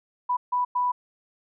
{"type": "tone bursts at uneven times", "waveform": "sine", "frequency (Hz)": 987.8, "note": "B5", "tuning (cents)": 0, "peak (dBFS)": -21, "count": 3, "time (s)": [[0.29, 0.37], [0.52, 0.65], [0.75, 0.92]], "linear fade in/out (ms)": 10, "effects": []}